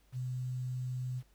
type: tone with quantisation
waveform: sine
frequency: 126.7 Hz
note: B2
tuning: 45 cents sharp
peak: -34 dBFS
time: 0.12-1.23 s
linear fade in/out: 50 ms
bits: 10
effects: added 50 Hz sine -64 dBFS peak until 1.34 s + pink hiss -71 dBFS RMS until 1.34 s